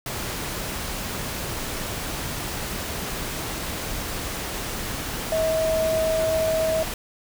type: tone in noise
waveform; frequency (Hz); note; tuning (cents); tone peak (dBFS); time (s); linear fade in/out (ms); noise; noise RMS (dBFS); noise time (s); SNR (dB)
sine; 641; E5; -49; -20; 5.32-6.83; 2; pink; -30; 0.06-6.94; +7
effects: none